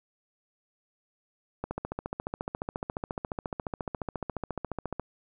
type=click train; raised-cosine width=1 ms; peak=-18 dBFS; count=49; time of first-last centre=1.64-4.997 s; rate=14.3 Hz; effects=none